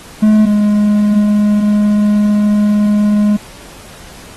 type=tone pair in turn; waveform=triangle; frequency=213.9 / 208.3 Hz; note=A3 / G#3; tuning=-49 / +5 cents; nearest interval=unison; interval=46 cents; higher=first; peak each=-3 / -6 dBFS; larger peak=first; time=0.22-0.46 / 0.46-3.37 s; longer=second; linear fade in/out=10 ms; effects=pink hiss -36 dBFS RMS until 4.36 s + AAC 32 kbps